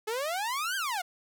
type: exponential two-way sweep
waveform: sawtooth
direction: up then down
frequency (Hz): 419.3 to 1623 to 689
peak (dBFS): -26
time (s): 0.07-1.02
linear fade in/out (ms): 10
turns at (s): 0.76
effects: none